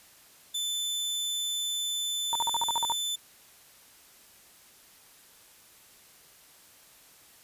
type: tone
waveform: sawtooth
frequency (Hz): 3520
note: A7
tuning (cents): 0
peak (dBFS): -26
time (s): 0.54-3.16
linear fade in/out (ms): 10
type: tone bursts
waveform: sine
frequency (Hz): 932.3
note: A#5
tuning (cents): 0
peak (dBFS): -25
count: 9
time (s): 2.33-2.921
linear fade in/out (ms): 0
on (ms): 23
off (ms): 48
effects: white hiss -56 dBFS RMS until 7.43 s + resampled to 32000 Hz